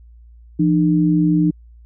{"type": "tone pair together", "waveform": "sine", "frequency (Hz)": [169.94, 302.8], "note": ["F3", "D#4"], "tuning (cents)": [-47, -47], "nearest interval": "minor seventh", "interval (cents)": 1000, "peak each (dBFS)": -15, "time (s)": [0.59, 1.51], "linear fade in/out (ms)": 10, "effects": ["added 58 Hz sine -41 dBFS peak until 1.85 s"]}